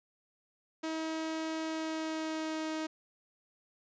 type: tone with pitch glide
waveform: sawtooth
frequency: 319.4 to 314.8 Hz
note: D#4 to D#4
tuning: +45 to +20 cents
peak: -30 dBFS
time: 0.83-2.87 s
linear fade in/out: 10 ms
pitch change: -25 cents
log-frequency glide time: 1.62-2.68 s
effects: resampled to 16000 Hz